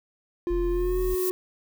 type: tone with pitch glide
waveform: triangle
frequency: 349.2 to 367.8 Hz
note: F4 to F#4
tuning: 0 to -10 cents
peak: -22 dBFS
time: 0.47-1.31 s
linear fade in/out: 0 ms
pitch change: +90 cents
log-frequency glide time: 0.7-1 s
type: noise with exponential growth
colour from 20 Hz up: violet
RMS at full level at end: -29 dBFS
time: 0.47-1.3 s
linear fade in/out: 5 ms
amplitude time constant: 180 ms
type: tone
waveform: triangle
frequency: 43.65 Hz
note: F1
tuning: in tune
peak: -25 dBFS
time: 0.5-1.15 s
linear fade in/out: 10 ms
effects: none